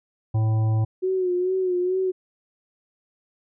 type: harmonic tone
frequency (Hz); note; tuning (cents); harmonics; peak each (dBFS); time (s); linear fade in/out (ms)
110; A2; 0; 1 / 3 / 5 / 7 / 9; -18 / -36 / -40 / -38 / -45; 0.34-0.85; 10
type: tone with vibrato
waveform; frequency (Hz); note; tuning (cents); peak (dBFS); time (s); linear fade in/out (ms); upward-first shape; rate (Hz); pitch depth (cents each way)
sine; 367; F#4; -14; -20; 1.02-2.12; 20; sine; 2.3; 51
effects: none